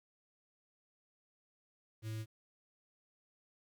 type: tone with notch filter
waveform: square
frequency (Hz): 110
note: A2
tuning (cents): 0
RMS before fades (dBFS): -41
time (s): 2.02-2.26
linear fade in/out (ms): 50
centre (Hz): 820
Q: 0.55
effects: 12-bit